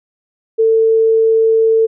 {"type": "tone", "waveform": "sine", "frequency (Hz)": 447.2, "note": "A4", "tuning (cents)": 28, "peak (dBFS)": -8, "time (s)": [0.58, 1.87], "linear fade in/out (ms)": 20, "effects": []}